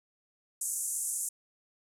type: band-pass noise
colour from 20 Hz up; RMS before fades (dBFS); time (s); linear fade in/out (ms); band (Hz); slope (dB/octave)
white; -34; 0.61-1.29; 5; 6800 to 11000; 48
effects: none